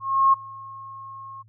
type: tone with ADSR envelope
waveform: sine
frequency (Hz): 1081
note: C#6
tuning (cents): -44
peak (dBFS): -12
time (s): 0-1.43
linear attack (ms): 330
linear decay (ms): 14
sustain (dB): -24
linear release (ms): 20
effects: added 109 Hz sine -51 dBFS peak until 1.48 s

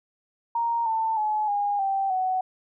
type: tone with pitch steps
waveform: sine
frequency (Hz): 932.3 / 891.7 / 852.9 / 815.8 / 780.4 / 746.4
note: A#5 / A5 / G#5 / G#5 / G5 / F#5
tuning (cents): 0 / +23 / +46 / -31 / -8 / +15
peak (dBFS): -22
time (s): 0.55-2.41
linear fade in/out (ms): 5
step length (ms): 310
effects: none

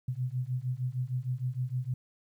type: beating tone pair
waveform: sine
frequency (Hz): 123.47 / 129.97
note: B2 / C3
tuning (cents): 0 / -11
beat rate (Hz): 6.5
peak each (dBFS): -33 / -33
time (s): 0.08-1.94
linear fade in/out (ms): 5
effects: 11-bit

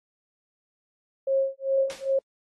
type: tone with tremolo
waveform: sine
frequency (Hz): 540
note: C#5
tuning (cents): -45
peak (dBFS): -19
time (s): 1.27-2.19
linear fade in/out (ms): 5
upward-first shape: sine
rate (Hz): 2.5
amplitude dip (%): 100
type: noise with exponential decay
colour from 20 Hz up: white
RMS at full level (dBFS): -35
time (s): 1.9-2.22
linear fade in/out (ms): 0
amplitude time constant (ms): 69
effects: low-pass 7000 Hz 12 dB/octave + AAC 32 kbps

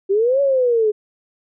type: linear two-way sweep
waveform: sine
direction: up then down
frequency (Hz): 377.1 to 566 to 414.7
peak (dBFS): -13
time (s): 0.09-0.92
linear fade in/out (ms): 20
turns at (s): 0.41
effects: none

